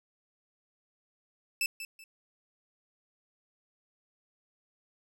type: tone with echo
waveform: sawtooth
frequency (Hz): 2637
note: E7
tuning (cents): 0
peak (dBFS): -24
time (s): 1.61-1.66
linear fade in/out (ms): 2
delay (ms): 190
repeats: 2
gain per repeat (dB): -11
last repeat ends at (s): 2.04
effects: none